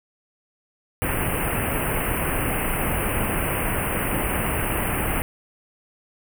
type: band-stop noise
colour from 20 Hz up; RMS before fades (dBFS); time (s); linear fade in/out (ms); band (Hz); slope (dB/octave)
pink; -24; 1.02-5.22; 0; 2900 to 8800; 96
effects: none